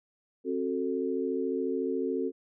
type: chord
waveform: sine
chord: F# diminished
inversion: second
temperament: just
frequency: 266.4 / 370 / 444 Hz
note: C4 / F#4 / A4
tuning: +31 / 0 / +16 cents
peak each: -32 dBFS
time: 0.44-2.32 s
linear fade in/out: 50 ms
effects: none